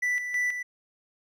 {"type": "tone with tremolo", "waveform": "triangle", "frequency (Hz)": 1976, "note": "B6", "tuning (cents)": 0, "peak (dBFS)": -22, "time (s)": [0.02, 0.63], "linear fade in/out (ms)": 10, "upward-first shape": "square", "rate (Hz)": 3.1, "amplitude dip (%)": 55, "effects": []}